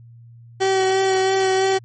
30% pulse tone with vibrato, 381.6 Hz, G4, 47 cents flat, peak -13 dBFS, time 0.6-1.79 s, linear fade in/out 20 ms, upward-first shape sine, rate 3 Hz, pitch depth 15 cents each way, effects added 117 Hz sine -41 dBFS peak until 1.84 s + MP3 32 kbps

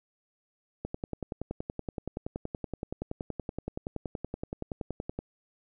click train, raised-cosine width 2 ms, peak -20 dBFS, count 47, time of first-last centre 0.85-5.19 s, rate 10.6 Hz, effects none

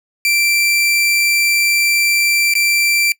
sawtooth tone with dropouts, 2349 Hz, D7, in tune, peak -9 dBFS, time 0.25-3.12 s, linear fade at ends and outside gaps 1 ms, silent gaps 2.538-2.552 s, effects noise-tail reverb RT60 0.1 s tail -22 dB re dry

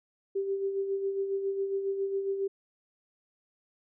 sine tone with tremolo, 392 Hz, G4, in tune, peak -26 dBFS, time 0.35-2.48 s, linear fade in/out 10 ms, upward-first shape sine, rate 7.3 Hz, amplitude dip 50%, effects none

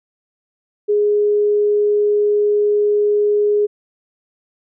sine tone, 415.3 Hz, G#4, in tune, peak -12 dBFS, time 0.88-3.67 s, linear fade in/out 20 ms, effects none

